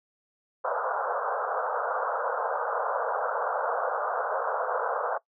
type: band-pass noise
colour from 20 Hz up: pink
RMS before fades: -29 dBFS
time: 0.64-5.18 s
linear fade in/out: 10 ms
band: 460 to 1500 Hz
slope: 96 dB/octave
effects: noise-tail reverb RT60 0.1 s tail -20 dB re dry